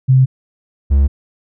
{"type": "tone pair in turn", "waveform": ["sine", "triangle"], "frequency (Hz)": [130.81, 69.45], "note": ["C3", "C#2"], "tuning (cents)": [0, 4], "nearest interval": "major seventh", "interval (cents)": 1096, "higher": "first", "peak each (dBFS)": -6, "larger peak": "neither", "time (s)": [[0.08, 0.26], [0.9, 1.08]], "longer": "neither", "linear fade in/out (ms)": 20, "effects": []}